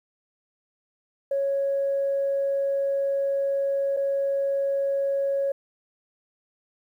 sine tone with dropouts, 553 Hz, C#5, 4 cents flat, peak -21 dBFS, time 1.31-5.52 s, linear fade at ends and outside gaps 5 ms, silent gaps 3.966-3.97 s, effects tanh soft clip ceiling -17 dBFS + 10-bit

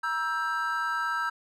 triangle chord, E diminished, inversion second, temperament just, 949.3 / 1318.5 / 1582.2 Hz, Bb5 / E6 / G6, +31 / 0 / +16 cents, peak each -32 / -28 / -29 dBFS, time 0.03-1.3 s, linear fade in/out 10 ms, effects none

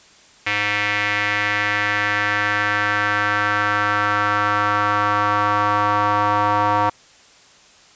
square tone with band-pass filter sweep, 103.5 Hz, G#2, 5 cents flat, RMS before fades -19 dBFS, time 0.46-6.9 s, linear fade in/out 10 ms, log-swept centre 2200 to 990 Hz, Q 3.2, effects white hiss -49 dBFS RMS until 7.95 s + resampled to 16000 Hz

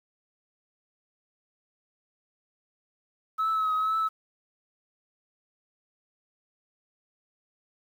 sine tone with vibrato, 1289 Hz, E6, 39 cents flat, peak -22 dBFS, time 3.38-4.09 s, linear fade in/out 20 ms, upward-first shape triangle, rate 2.1 Hz, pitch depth 37 cents each way, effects tanh soft clip ceiling -21 dBFS + 9-bit

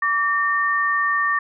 sine tone pair together, 1156 / 1821.3 Hz, D6 / A#6, -28 / -41 cents, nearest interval minor sixth, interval 787 cents, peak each -20 / -20 dBFS, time 0.02-1.39 s, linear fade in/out 5 ms, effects none

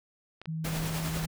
clicks, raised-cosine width 0.3 ms, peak -28 dBFS, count 4, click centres 0.416 / 0.457 / 0.887 / 0.974 s
sine tone with pitch glide, 160 to 161.02 Hz, D#3 to E3, +49 to -40 cents, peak -31 dBFS, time 0.47-1.27 s, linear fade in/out 20 ms, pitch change +11 cents, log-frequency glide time 0.58-0.88 s
pink noise with tremolo, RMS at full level -34 dBFS, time 0.64-1.26 s, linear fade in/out 10 ms, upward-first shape triangle, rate 10 Hz, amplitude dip 40%
effects none

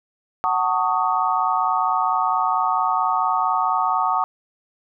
sine chord, D# half-diminished seventh, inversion first, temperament just, 746.7 / 896 / 1120.1 / 1244.5 Hz, F#5 / A5 / C#6 / D#6, +16 / +31 / +18 / 0 cents, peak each -23 dBFS, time 0.44-4.24 s, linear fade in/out 0 ms, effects none

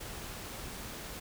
pink noise, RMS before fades -43 dBFS, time 0-1.2 s, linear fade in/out 10 ms, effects none

